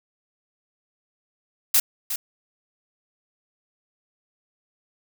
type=noise with echo; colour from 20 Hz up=blue; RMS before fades=-17 dBFS; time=1.74-1.8 s; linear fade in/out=5 ms; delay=360 ms; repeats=1; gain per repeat=-10 dB; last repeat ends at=2.16 s; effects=none